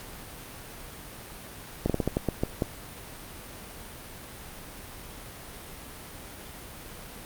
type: slowing click train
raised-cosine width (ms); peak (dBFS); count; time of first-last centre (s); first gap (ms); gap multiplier
2; -11; 9; 1.86-2.622; 37; 1.26
effects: pink hiss -43 dBFS RMS until 7.25 s + Opus 48 kbps